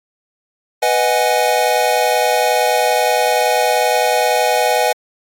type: chord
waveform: square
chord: G# minor seventh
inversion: first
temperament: equal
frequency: 493.9 / 622.3 / 740 / 830.6 Hz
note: B4 / D#5 / F#5 / G#5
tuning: 0 / 0 / 0 / 0 cents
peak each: -19 dBFS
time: 0.82-4.93 s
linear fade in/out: 10 ms
effects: AAC 64 kbps